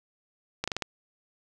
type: slowing click train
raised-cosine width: 0.2 ms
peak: -12 dBFS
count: 5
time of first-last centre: 0.64-0.822 s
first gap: 36 ms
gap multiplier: 1.16
effects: none